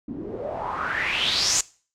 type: noise with low-pass filter sweep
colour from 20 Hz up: white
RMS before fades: -26 dBFS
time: 0.08-1.61 s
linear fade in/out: 5 ms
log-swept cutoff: 250 to 7300 Hz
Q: 5.3
effects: noise-tail reverb RT60 0.4 s tail -21 dB re dry